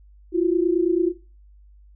sine tone pair together, 336.1 / 365.2 Hz, E4 / F#4, +34 / -23 cents, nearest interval minor second, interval 143 cents, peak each -19 / -20 dBFS, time 0.32-1.13 s, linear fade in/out 50 ms, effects noise-tail reverb RT60 0.3 s tail -17 dB re dry + added 50 Hz sine -47 dBFS peak until 1.95 s

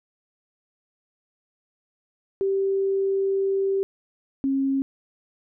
sine tone pair in turn, 389.7 / 271.1 Hz, G4 / C#4, -10 / -38 cents, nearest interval tritone, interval 628 cents, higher first, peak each -20 dBFS, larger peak neither, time 2.41-3.83 / 4.44-4.82 s, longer first, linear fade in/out 0 ms, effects none

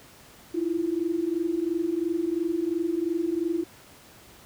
sine tone pair together, 321.1 / 344 Hz, E4 / F4, -45 / -26 cents, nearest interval minor second, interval 119 cents, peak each -28 / -26 dBFS, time 0.54-3.64 s, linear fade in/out 10 ms, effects pink hiss -51 dBFS RMS until 4.45 s + high-pass 60 Hz 12 dB/octave

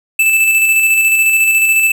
square tone with tremolo, 2637 Hz, E7, in tune, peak -8 dBFS, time 0.19-1.92 s, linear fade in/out 5 ms, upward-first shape square, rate 14 Hz, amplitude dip 30%, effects none

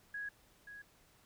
sine tone with echo, 1661.2 Hz, G#6, in tune, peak -39 dBFS, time 0.14-0.29 s, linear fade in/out 5 ms, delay 530 ms, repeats 1, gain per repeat -9 dB, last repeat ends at 0.82 s, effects pink hiss -67 dBFS RMS until 1.25 s

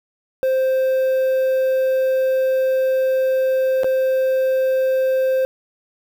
triangle tone with dropouts, 523.3 Hz, C5, in tune, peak -13 dBFS, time 0.43-5.45 s, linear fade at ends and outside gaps 0 ms, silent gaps 3.834-3.844 s, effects 7-bit

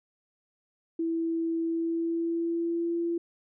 sine tone with pitch glide, 329.8 to 339.3 Hz, E4 to F4, +1 to -50 cents, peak -26 dBFS, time 0.99-3.18 s, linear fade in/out 5 ms, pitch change +49 cents, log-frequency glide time 1.62-2.96 s, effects none

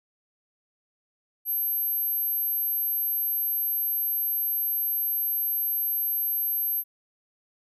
sine tone, 12440 Hz, G9, 14 cents flat, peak -24 dBFS, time 1.45-6.84 s, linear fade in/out 50 ms, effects none

